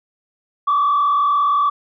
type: tone with frequency modulation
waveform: sine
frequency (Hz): 1153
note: D6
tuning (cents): -32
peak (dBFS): -12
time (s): 0.67-1.7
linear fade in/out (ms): 10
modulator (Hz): 42.9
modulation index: 0.85
effects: tanh soft clip ceiling -10 dBFS